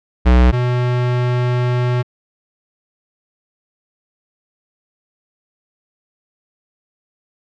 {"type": "tone pair in turn", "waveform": "square", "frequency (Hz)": [61.74, 123.48], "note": ["B1", "B2"], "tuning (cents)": [0, 0], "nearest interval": "octave", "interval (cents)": 1200, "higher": "second", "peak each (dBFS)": [-8, -15], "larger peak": "first", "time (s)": [[0.25, 0.52], [0.52, 2.03]], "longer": "second", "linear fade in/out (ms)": 20, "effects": ["low-pass 3000 Hz 12 dB/octave"]}